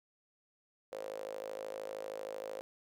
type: tone with high-pass filter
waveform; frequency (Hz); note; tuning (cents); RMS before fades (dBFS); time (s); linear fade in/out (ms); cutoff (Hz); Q
sawtooth; 53; G#1; +36; -43; 0.92-2.61; 0; 520; 9.6
effects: none